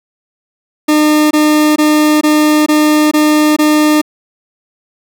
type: tone bursts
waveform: 40% pulse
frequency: 303.4 Hz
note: D#4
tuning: 44 cents flat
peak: -6 dBFS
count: 7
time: 0.88-4.016 s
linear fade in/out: 10 ms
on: 430 ms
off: 21 ms
effects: none